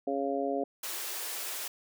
harmonic tone, 138.6 Hz, C#3, in tune, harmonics 2 / 3 / 4 / 5, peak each -34 / -34 / -34 / -34 dBFS, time 0.07-0.64 s, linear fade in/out 5 ms
white high-pass noise, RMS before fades -37 dBFS, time 0.83-1.68 s, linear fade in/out 5 ms, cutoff 320 Hz, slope 96 dB/octave
effects none

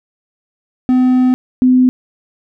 triangle / sine tone pair in turn, 254 / 254 Hz, B3 / B3, +49 / +49 cents, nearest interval unison, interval 0 cents, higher neither, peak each -6 dBFS, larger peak neither, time 0.89-1.34 / 1.62-1.89 s, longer first, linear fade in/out 0 ms, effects none

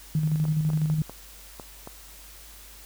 sine tone with tremolo, 154.8 Hz, D#3, 9 cents flat, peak -20 dBFS, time 0.15-1.02 s, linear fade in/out 2 ms, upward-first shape square, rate 12 Hz, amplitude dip 40%
clicks, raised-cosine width 1 ms, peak -24 dBFS, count 6, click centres 0.453 / 0.702 / 0.9 / 1.096 / 1.598 / 1.874 s
effects added 50 Hz sine -49 dBFS peak until 2.85 s + white hiss -48 dBFS RMS until 2.85 s

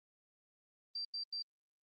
sine tone bursts, 4699 Hz, D8, in tune, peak -38 dBFS, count 3, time 0.95-1.424 s, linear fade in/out 5 ms, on 100 ms, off 87 ms, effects Opus 32 kbps

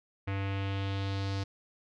square tone with low-pass filter sweep, 98 Hz, G2, in tune, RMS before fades -33 dBFS, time 0.27-1.44 s, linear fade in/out 10 ms, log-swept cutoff 2300 to 4900 Hz, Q 2.4, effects none

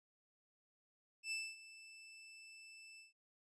sawtooth tone with ADSR envelope, 2643 Hz, E7, 4 cents sharp, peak -35 dBFS, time 1.23-3.13 s, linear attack 86 ms, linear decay 240 ms, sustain -17 dB, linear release 140 ms, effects resampled to 22050 Hz

